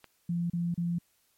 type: click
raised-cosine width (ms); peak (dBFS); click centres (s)
0.3; -31; 0.043
type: tone bursts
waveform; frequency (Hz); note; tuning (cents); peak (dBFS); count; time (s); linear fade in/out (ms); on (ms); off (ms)
sine; 171.9; F3; -27; -27; 3; 0.29-0.986; 5; 210; 33
effects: white hiss -70 dBFS RMS until 1.37 s + MP3 64 kbps